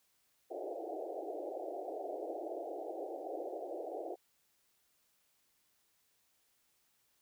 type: band-pass noise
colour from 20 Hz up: white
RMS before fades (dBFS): -42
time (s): 0.5-4.16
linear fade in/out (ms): 20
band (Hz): 310 to 760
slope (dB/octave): 96
effects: white hiss -75 dBFS RMS until 7.21 s